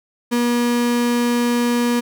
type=tone; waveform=35% pulse; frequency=240 Hz; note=B3; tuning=49 cents flat; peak=-14 dBFS; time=0.31-2.01 s; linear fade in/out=20 ms; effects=none